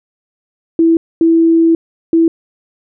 sine tone bursts at uneven times, 329.6 Hz, E4, in tune, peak -6 dBFS, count 3, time 0.79-0.97 / 1.21-1.75 / 2.13-2.28 s, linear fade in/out 2 ms, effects none

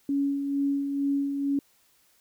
sine tone with tremolo, 280 Hz, C#4, 18 cents sharp, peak -22 dBFS, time 0.09-1.59 s, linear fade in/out 2 ms, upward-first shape sine, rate 2.2 Hz, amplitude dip 45%, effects white hiss -64 dBFS RMS until 2.2 s

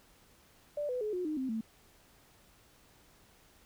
sine tone with pitch steps, 587.3 / 499.6 / 425 / 361.5 / 307.5 / 261.6 / 222.5 Hz, D5 / B4 / G#4 / F#4 / D#4 / C4 / A3, 0 / +20 / +40 / -40 / -20 / 0 / +20 cents, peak -32 dBFS, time 0.77-1.61 s, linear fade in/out 5 ms, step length 120 ms, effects pink hiss -63 dBFS RMS until 3.65 s

